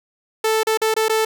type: tone with dropouts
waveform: sawtooth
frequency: 440 Hz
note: A4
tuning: in tune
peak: -12 dBFS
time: 0.44-1.25 s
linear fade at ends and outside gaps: 5 ms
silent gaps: 0.633-0.669 / 0.774-0.816 / 0.941-0.964 / 1.084-1.095 s
effects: none